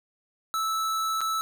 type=tone with dropouts; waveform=square; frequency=1312 Hz; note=E6; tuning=9 cents flat; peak=-26 dBFS; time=0.54-1.41 s; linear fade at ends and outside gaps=0 ms; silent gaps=1.207-1.214 s; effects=11-bit